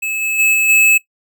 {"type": "tone with level steps", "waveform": "square", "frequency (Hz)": 2597, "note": "E7", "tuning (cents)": -26, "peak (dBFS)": [-19, -17, -11, -13, -9], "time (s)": [0.02, 0.98], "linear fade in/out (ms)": 10, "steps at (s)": [0.21, 0.38, 0.53, 0.68], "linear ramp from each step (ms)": 20, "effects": ["noise-tail reverb RT60 0.1 s tail -17 dB re dry"]}